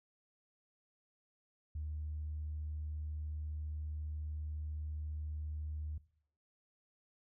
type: tone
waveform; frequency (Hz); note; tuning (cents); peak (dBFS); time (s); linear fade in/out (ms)
sine; 76.2; D#2; -36; -37; 1.75-5.98; 5
effects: noise-tail reverb RT60 0.6 s tail -20 dB re dry + tanh soft clip ceiling -33 dBFS